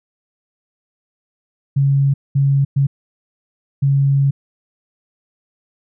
sine tone bursts at uneven times, 138.59 Hz, C#3, in tune, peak -11 dBFS, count 4, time 1.76-2.14 / 2.35-2.65 / 2.76-2.87 / 3.82-4.31 s, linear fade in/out 10 ms, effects none

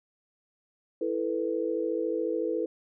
sine chord, E suspended fourth, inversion none, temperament equal, 329.6 / 440 / 493.9 Hz, E4 / A4 / B4, 0 / 0 / 0 cents, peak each -31 dBFS, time 1.01-2.66 s, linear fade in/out 5 ms, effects none

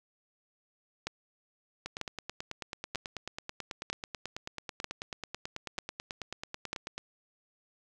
two click trains, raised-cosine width 0.2 ms, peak -16 / -20 dBFS, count 7 / 48, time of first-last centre 1.07-6.73 / 1.86-6.98 s, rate 1.06 / 9.18 Hz, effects none

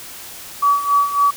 sine tone with tremolo, 1142 Hz, D6, 49 cents flat, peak -10 dBFS, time 0.62-1.31 s, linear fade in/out 10 ms, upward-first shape sine, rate 3.6 Hz, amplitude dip 75%, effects white hiss -35 dBFS RMS until 1.36 s

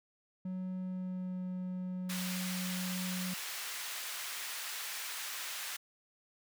triangle tone with pitch glide, 185 to 183.19 Hz, F#3 to F#3, 0 to -17 cents, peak -34 dBFS, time 0.45-3.34 s, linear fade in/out 5 ms, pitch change -17 cents, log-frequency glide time 0.77-1.43 s
pink high-pass noise, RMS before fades -41 dBFS, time 2.09-5.77 s, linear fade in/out 10 ms, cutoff 1500 Hz, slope 12 dB/octave
effects none

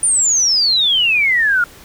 sine exponential sweep, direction down, 9450 to 1393 Hz, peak -11 dBFS, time 0.03-1.64 s, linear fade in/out 2 ms, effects pink hiss -41 dBFS RMS until 1.84 s

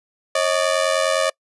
sawtooth ring-modulated tone, 587.3 Hz, D5, in tune, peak -10 dBFS, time 0.35-1.3 s, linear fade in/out 5 ms, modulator 44.9 Hz, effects noise-tail reverb RT60 0.1 s tail -26 dB re dry + resampled to 24000 Hz

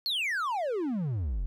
triangle exponential sweep, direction down, 4435 to 38.91 Hz, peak -26 dBFS, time 0.06-1.46 s, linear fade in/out 0 ms, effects none

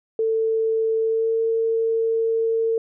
sine tone with pitch glide, 445.9 to 452.1 Hz, A4 to A4, +23 to +47 cents, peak -18 dBFS, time 0.19-2.78 s, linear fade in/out 2 ms, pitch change +24 cents, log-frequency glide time 1-1.41 s, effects none

